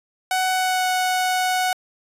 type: tone with pitch glide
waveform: sawtooth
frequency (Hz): 746 to 738.7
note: F#5 to F#5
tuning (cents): +14 to -3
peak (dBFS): -15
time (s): 0.31-1.73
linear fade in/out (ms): 2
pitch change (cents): -17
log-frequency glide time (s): 0.52-0.87
effects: resampled to 32000 Hz